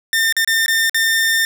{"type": "tone with dropouts", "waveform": "sawtooth", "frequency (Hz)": 1806, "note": "A6", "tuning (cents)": 45, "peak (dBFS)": -10, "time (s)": [0.13, 1.45], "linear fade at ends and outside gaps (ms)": 1, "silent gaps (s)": [[0.325, 0.366], [0.447, 0.475], [0.661, 0.681], [0.896, 0.945]], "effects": []}